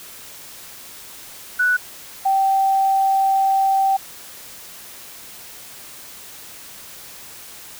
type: tone pair in turn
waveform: sine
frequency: 1480 / 776.8 Hz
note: F#6 / G5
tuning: 0 / -16 cents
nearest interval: major seventh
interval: 1116 cents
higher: first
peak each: -14 / -14 dBFS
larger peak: neither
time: 1.59-1.77 / 2.25-3.97 s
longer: second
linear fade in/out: 10 ms
effects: white hiss -39 dBFS RMS until 7.79 s